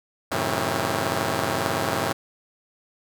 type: chord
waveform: 5% pulse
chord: F# diminished seventh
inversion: none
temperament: just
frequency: 92.5 / 111 / 133.2 / 159.84 Hz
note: F#2 / A2 / C3 / Eb3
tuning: 0 / +16 / +31 / +47 cents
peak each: -18 dBFS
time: 0.31-2.13 s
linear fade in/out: 10 ms
effects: none